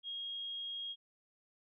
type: tone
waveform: sine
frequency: 3266 Hz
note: G#7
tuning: 30 cents flat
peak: -39 dBFS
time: 0.03-0.96 s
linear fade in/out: 50 ms
effects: none